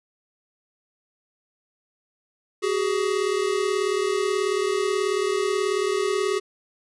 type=tone pair together; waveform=square; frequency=376.9 / 415.3 Hz; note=F#4 / G#4; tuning=+32 / 0 cents; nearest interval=major second; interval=168 cents; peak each=-25 dBFS; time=2.62-6.4 s; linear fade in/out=20 ms; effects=resampled to 22050 Hz + 10-bit